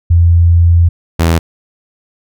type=tone pair in turn; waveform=sine / sawtooth; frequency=85.2 / 82.87 Hz; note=F2 / E2; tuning=-42 / +10 cents; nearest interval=unison; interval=48 cents; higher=first; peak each=-4 dBFS; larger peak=neither; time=0.1-0.89 / 1.19-1.39 s; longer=first; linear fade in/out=10 ms; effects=none